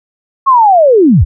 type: linear sweep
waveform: sine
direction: down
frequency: 1108.7 to 49 Hz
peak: -3 dBFS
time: 0.46-1.25 s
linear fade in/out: 20 ms
effects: none